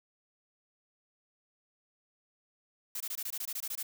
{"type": "noise bursts", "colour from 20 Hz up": "blue", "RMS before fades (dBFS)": -37, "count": 12, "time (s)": [2.95, 3.829], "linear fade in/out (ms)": 5, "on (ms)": 54, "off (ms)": 21, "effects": []}